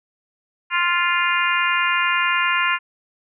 harmonic tone, 349.2 Hz, F4, in tune, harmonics 3 / 4 / 5 / 6 / 7 / 8, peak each -22 / -23 / -24 / -25 / -25 / -26 dBFS, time 0.7-2.79 s, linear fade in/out 50 ms, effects none

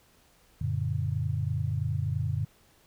sine chord, Gb augmented, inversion none, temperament just, 92.5 / 115.62 / 144.53 Hz, Gb2 / Bb2 / D3, 0 / -14 / -27 cents, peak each -31 dBFS, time 0.61-2.45 s, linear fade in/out 5 ms, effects pink hiss -62 dBFS RMS until 2.86 s

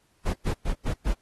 brown noise bursts, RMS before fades -24 dBFS, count 5, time 0.25-1.14 s, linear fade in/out 20 ms, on 90 ms, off 110 ms, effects pink hiss -67 dBFS RMS until 1.21 s + AAC 32 kbps

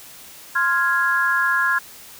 sine chord, F minor, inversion second, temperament equal, 1046.5 / 1396.9 / 1661.2 Hz, C6 / F6 / Ab6, 0 / 0 / 0 cents, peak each -23 / -21 / -19 dBFS, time 0.55-1.79 s, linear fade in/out 10 ms, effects white hiss -42 dBFS RMS until 2.19 s

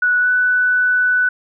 sine tone with pitch glide, 1473 to 1491 Hz, F#6 to F#6, -8 to +13 cents, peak -12 dBFS, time 0.02-1.29 s, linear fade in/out 5 ms, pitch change +21 cents, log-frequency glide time 0.2-0.29 s, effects none

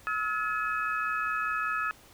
sine tone cluster, 1290 / 1415 / 1704 / 2547 Hz, E6 / F6 / G#6 / D#7, -38 / +22 / +44 / +40 cents, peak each -30 / -36 / -33 / -38 dBFS, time 0.07-1.91 s, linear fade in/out 0 ms, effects pink hiss -55 dBFS RMS until 2.13 s

